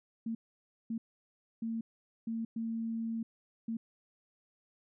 sine tone bursts at uneven times, 227 Hz, A#3, 46 cents flat, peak -33 dBFS, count 6, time 0.26-0.35 / 0.9-0.98 / 1.62-1.81 / 2.27-2.45 / 2.56-3.23 / 3.68-3.77 s, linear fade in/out 5 ms, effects none

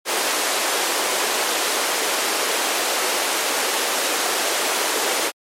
pink high-pass noise, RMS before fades -21 dBFS, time 0.05-5.32 s, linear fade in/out 50 ms, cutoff 370 Hz, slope 24 dB/octave, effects low-pass 12000 Hz 12 dB/octave + MP3 64 kbps

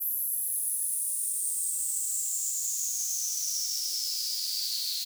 white noise with high-pass filter sweep, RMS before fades -31 dBFS, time 0-5.05 s, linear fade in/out 20 ms, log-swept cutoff 12000 to 4200 Hz, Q 8.5, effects none

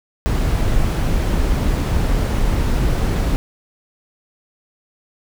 brown noise, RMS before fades -17 dBFS, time 0.26-3.36 s, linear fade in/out 0 ms, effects none

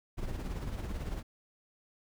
brown noise with tremolo, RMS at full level -35 dBFS, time 0.17-1.23 s, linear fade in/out 20 ms, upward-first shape sine, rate 18 Hz, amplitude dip 50%
click train, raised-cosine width 3 ms, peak -31 dBFS, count 8, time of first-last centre 0.23-0.804 s, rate 12.2 Hz
effects none

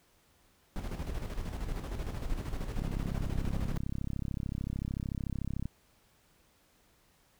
brown noise with tremolo, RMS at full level -34 dBFS, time 0.76-3.77 s, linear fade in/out 0 ms, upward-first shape square, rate 13 Hz, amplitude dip 50%
click train, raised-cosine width 5 ms, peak -23 dBFS, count 97, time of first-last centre 2.79-5.656 s, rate 33.5 Hz
effects pink hiss -67 dBFS RMS until 7.39 s

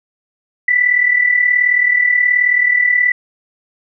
sine tone with amplitude modulation, 1975.5 Hz, B6, in tune, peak -7 dBFS, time 0.68-3.12 s, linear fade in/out 5 ms, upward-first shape sine, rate 38.7 Hz, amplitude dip 65%, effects none

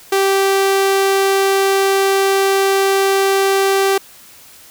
sawtooth tone, 390 Hz, G4, 9 cents flat, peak -8 dBFS, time 0.12-3.98 s, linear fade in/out 5 ms, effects white hiss -42 dBFS RMS until 4.7 s

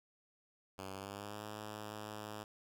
5% pulse tone with pitch glide, 96.1 to 106.02 Hz, G2 to G#2, -34 to +36 cents, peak -33 dBFS, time 0.78-2.44 s, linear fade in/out 5 ms, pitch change +170 cents, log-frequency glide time 0.92-1.41 s, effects none

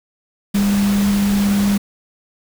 sine tone in noise, 201.3 Hz, G3, 46 cents sharp, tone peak -13 dBFS, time 0.54-1.78 s, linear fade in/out 10 ms, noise pink, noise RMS -26 dBFS, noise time 0.54-1.78 s, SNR +10 dB, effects none

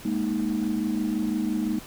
sine chord, Ab suspended second, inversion none, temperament just, 207.7 / 233.6 / 311.5 Hz, Ab3 / Bb3 / Eb4, 0 / +4 / +2 cents, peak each -27 dBFS, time 0.05-1.79 s, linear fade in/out 5 ms, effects tanh soft clip ceiling -17 dBFS + pink hiss -44 dBFS RMS until 1.86 s

